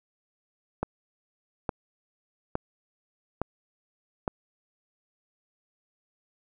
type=click train; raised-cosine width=1 ms; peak=-13 dBFS; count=5; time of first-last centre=0.83-4.278 s; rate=1.16 Hz; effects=none